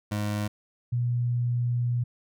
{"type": "tone pair in turn", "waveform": ["25% pulse", "sine"], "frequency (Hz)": [104.4, 121.09], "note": ["G#2", "B2"], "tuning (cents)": [10, -34], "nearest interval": "minor third", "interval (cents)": 256, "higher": "second", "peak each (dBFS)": -23, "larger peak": "neither", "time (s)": [[0.11, 0.48], [0.92, 2.04]], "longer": "second", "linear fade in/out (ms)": 10, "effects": []}